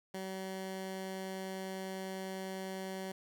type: tone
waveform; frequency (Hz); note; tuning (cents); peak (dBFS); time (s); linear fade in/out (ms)
15% pulse; 190; F#3; +46; -33; 0.14-3.12; 5
effects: none